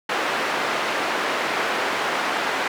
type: band-pass noise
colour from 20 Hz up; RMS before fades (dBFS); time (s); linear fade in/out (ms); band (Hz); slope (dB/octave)
white; -24; 0.09-2.68; 5; 320 to 1800; 12
effects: none